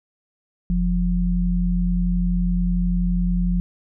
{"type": "tone pair together", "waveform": "sine", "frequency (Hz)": [44.27, 177.1], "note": ["F1", "F3"], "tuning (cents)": [24, 24], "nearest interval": "2 octaves", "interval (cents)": 2400, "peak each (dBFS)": -20, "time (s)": [0.7, 3.6], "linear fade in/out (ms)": 0, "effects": []}